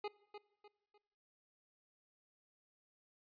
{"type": "tone with echo", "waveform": "25% pulse", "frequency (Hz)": 415.3, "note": "G#4", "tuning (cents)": 0, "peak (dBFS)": -35, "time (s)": [0.04, 0.08], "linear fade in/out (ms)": 5, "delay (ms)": 300, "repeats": 3, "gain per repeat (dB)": -9, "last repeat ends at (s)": 0.98, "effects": ["noise-tail reverb RT60 0.9 s tail -21 dB re dry", "resampled to 11025 Hz"]}